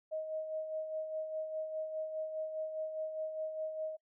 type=tone with tremolo; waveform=sine; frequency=628 Hz; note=D#5; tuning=16 cents sharp; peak=-34 dBFS; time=0.11-3.97 s; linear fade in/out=20 ms; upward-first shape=sine; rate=4.9 Hz; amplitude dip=50%; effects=noise-tail reverb RT60 0.1 s tail -26 dB re dry